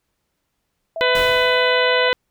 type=tone with vibrato; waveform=sine; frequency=654 Hz; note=E5; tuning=14 cents flat; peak=-24 dBFS; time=0.96-2.09 s; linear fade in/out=2 ms; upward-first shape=sine; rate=6.5 Hz; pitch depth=12 cents each way
type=harmonic tone; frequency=500 Hz; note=B4; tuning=21 cents sharp; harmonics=1 / 2 / 3 / 4 / 5 / 6 / 7 / 8; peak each=-18 / -23 / -22 / -22 / -27 / -25 / -28 / -29 dBFS; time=1.01-2.13 s; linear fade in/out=0 ms
type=noise with exponential decay; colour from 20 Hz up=pink; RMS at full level=-28 dBFS; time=1.15-2.07 s; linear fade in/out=2 ms; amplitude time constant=200 ms
effects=pink hiss -73 dBFS RMS until 2.3 s